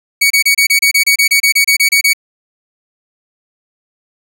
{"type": "tone bursts", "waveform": "sawtooth", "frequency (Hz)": 2248, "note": "C#7", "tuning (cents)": 24, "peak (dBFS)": -4, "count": 16, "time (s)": [0.21, 2.134], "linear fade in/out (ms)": 10, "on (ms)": 94, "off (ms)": 28, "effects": []}